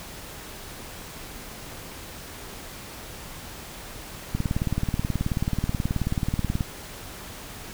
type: click train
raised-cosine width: 5 ms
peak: -12 dBFS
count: 43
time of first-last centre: 4.35-6.608 s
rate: 18.6 Hz
effects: pink hiss -40 dBFS RMS until 7.73 s